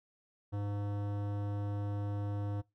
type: tone with hard clipping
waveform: sine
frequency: 102 Hz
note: G#2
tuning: 31 cents flat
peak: -36 dBFS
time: 0.52-2.62 s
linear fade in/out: 20 ms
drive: 17 dB
effects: noise-tail reverb RT60 0.2 s tail -21 dB re dry